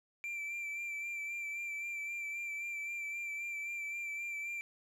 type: tone with vibrato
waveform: triangle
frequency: 2349 Hz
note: D7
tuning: in tune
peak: -36 dBFS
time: 0.24-4.61 s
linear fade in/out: 0 ms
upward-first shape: sine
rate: 3.8 Hz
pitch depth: 27 cents each way
effects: none